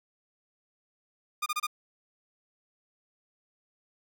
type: tone bursts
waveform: sawtooth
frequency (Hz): 1215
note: D#6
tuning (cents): -42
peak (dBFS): -24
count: 4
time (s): 1.42-1.669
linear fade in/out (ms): 10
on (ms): 42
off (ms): 27
effects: none